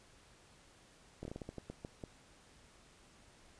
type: slowing click train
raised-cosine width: 2 ms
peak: -30 dBFS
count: 11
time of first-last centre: 1.23-2.038 s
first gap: 22 ms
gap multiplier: 1.27
effects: pink hiss -63 dBFS RMS until 3.59 s + resampled to 22050 Hz